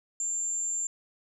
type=tone; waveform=sine; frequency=7290 Hz; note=A#8; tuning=40 cents flat; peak=-28 dBFS; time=0.2-0.87 s; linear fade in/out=2 ms; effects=none